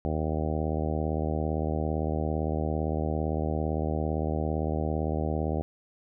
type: harmonic tone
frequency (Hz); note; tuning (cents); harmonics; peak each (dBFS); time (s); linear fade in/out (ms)
77.7; D#2; -2; 1 / 2 / 3 / 4 / 5 / 6 / 7 / 8 / 9 / 10; -30 / -33 / -35 / -36 / -37 / -38 / -38 / -39 / -40 / -40; 0.05-5.62; 0
effects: none